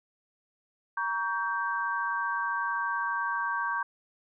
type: chord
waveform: sine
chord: G diminished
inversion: first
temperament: just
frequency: 940.8 / 1128.9 / 1568 Hz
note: Bb5 / Db6 / G6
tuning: +16 / +31 / 0 cents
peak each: -33 / -32 / -31 dBFS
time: 0.97-3.83 s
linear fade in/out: 5 ms
effects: none